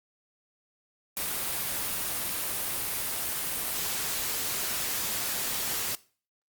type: noise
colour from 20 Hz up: white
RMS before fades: -31 dBFS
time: 1.17-5.95 s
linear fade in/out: 0 ms
effects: noise-tail reverb RT60 0.4 s tail -20 dB re dry + Opus 32 kbps